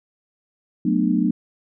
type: chord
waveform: sine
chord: B minor seventh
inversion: second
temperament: equal with one note detuned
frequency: 185 / 220 / 246.9 / 300 Hz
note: F#3 / A3 / B3 / D4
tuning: 0 / 0 / 0 / +37 cents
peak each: -22 dBFS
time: 0.85-1.31 s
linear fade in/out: 5 ms
effects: none